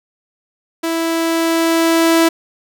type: tone with level ramp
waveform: sawtooth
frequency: 329.6 Hz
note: E4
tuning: in tune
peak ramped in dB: -13 to -5 dBFS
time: 0.83-2.29 s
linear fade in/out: 10 ms
effects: none